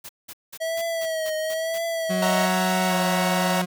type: noise bursts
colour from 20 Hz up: white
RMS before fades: -38 dBFS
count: 8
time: 0.04-1.786 s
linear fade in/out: 10 ms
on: 52 ms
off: 190 ms
type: tone with vibrato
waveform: square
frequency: 646 Hz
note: E5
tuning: 35 cents flat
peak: -25 dBFS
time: 0.6-2.47 s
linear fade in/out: 20 ms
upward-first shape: triangle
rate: 1 Hz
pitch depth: 66 cents each way
type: tone with pitch glide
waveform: 40% pulse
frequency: 185 to 179.53 Hz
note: F#3 to F3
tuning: 0 to +48 cents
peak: -23 dBFS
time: 2.09-3.66 s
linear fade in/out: 20 ms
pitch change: -52 cents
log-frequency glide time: 2.87-2.94 s
type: chord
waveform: sawtooth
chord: F# dominant seventh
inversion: second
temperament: equal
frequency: 554.4 / 659.3 / 740 / 932.3 Hz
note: C#5 / E5 / F#5 / A#5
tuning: 0 / 0 / 0 / 0 cents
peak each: -24 dBFS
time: 2.22-3.62 s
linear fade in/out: 5 ms
effects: none

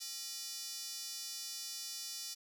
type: tone with high-pass filter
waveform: square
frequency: 270 Hz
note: C#4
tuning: 45 cents flat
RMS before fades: -44 dBFS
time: 0-2.35 s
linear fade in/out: 20 ms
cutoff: 5000 Hz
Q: 2.5
effects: none

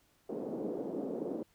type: band-pass noise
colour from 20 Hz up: white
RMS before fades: -38 dBFS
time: 0.29-1.43 s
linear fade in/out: 5 ms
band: 210 to 480 Hz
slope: 24 dB/octave
effects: pink hiss -70 dBFS RMS until 1.54 s

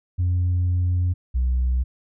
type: tone pair in turn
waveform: sine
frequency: 89.3 / 62.84 Hz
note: F2 / B1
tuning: +39 / +31 cents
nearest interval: tritone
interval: 608 cents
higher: first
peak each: -16 dBFS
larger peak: neither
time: 0.18-1.14 / 1.34-1.84 s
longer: first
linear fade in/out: 20 ms
effects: tanh soft clip ceiling -16 dBFS

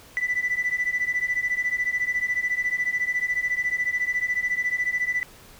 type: beating tone pair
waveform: sine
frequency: 1975.5 / 1989.5 Hz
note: B6 / B6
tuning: 0 / +12 cents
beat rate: 14 Hz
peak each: -25 / -24 dBFS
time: 0.17-5.23 s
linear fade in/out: 0 ms
effects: tanh soft clip ceiling -17 dBFS + pink hiss -49 dBFS RMS until 5.59 s

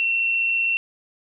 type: tone with amplitude modulation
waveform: sine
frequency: 2713 Hz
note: E7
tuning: 49 cents sharp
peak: -17 dBFS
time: 0-0.77 s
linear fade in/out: 0 ms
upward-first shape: sine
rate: 115 Hz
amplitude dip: 35%
effects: none

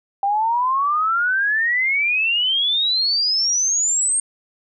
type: exponential sweep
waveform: sine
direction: up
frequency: 784 to 8650 Hz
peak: -16 dBFS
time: 0.23-4.2 s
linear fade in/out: 2 ms
effects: none

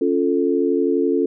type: chord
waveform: sine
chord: Db augmented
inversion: none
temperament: equal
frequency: 277.2 / 349.2 / 440 Hz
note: Db4 / F4 / A4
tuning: 0 / 0 / 0 cents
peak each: -20 dBFS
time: 0.01-1.26 s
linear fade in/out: 5 ms
effects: none

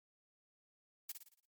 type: noise with echo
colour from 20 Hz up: blue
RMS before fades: -43 dBFS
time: 1.09-1.12 s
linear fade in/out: 5 ms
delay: 56 ms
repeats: 6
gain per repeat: -6 dB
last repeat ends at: 1.456 s
effects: noise-tail reverb RT60 0.1 s tail -22 dB re dry + MP3 96 kbps

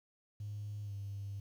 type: tone with pitch glide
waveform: triangle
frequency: 103.83 to 100.06 Hz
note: G#2 to G2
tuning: 0 to +36 cents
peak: -36 dBFS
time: 0.4-1.4 s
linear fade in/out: 5 ms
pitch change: -64 cents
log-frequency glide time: 0.84-0.92 s
effects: tanh soft clip ceiling -37 dBFS + 11-bit

